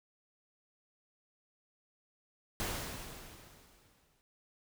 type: noise with exponential decay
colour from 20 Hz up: pink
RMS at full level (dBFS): -35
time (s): 2.6-4.21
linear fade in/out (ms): 0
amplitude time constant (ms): 350
effects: none